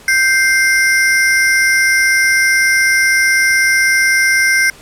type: ring-modulated tone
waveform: square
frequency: 1832 Hz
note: A#6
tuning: 31 cents flat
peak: -7 dBFS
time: 0.08-4.7 s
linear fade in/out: 2 ms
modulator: 268 Hz
effects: pink hiss -40 dBFS RMS until 4.81 s + low-pass 12000 Hz 12 dB/octave